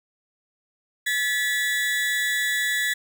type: tone pair together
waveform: 35% pulse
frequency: 1719 / 1955.1 Hz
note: A6 / B6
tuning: -41 / -18 cents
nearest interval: major second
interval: 223 cents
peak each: -23 dBFS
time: 1.06-2.94 s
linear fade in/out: 10 ms
effects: none